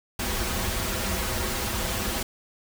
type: noise with comb filter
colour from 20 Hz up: pink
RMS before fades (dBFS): -28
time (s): 0.19-2.23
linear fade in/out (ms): 5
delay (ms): 6.8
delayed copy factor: -0.9
effects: none